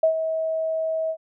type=tone with ADSR envelope; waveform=sine; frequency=642 Hz; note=E5; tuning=46 cents flat; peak=-13 dBFS; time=0.03-1.17 s; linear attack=5 ms; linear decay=97 ms; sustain=-9 dB; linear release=70 ms; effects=none